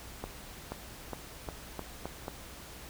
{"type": "accelerating click train", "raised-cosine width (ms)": 1, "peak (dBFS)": -22, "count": 7, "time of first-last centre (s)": [0.24, 2.281], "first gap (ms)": 480, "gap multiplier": 0.86, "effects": ["added 60 Hz sine -53 dBFS peak until 2.89 s", "pink hiss -48 dBFS RMS until 2.89 s"]}